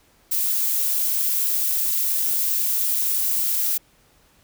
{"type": "noise with amplitude modulation", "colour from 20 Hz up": "violet", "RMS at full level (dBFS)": -20, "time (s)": [0.31, 3.78], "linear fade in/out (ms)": 10, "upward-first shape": "sine", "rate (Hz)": 236, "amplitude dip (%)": 40, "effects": ["pink hiss -58 dBFS RMS until 4.43 s"]}